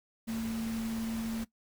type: tone in noise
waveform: sine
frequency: 225 Hz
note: A3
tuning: 39 cents sharp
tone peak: -32 dBFS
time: 0.27-1.45 s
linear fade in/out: 20 ms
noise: pink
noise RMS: -44 dBFS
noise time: 0.27-1.45 s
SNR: +9 dB
effects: noise-tail reverb RT60 0.1 s tail -18 dB re dry